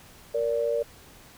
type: tone pair together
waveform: sine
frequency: 466.2 / 581.1 Hz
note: A#4 / D5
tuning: 0 / -18 cents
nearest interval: major third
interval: 382 cents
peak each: -26 dBFS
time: 0.34-0.83 s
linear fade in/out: 10 ms
effects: pink hiss -51 dBFS RMS until 1.37 s